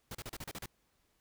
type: noise bursts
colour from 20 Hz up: pink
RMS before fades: -43 dBFS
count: 8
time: 0.11-0.659 s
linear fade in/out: 2 ms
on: 38 ms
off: 35 ms
effects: pink hiss -75 dBFS RMS until 1.2 s